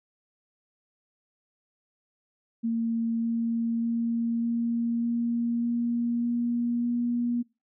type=tone with pitch steps; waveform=sine; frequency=229.2 / 230.7 / 232.1 / 233.6 / 235.1 / 236.6 / 238.1 / 239.6 Hz; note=A#3 / A#3 / A#3 / A#3 / A#3 / A#3 / A#3 / A#3; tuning=-29 / -18 / -7 / +4 / +15 / +26 / +37 / +48 cents; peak=-24 dBFS; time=2.63-7.43 s; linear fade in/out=20 ms; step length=600 ms; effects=noise-tail reverb RT60 0.3 s tail -25 dB re dry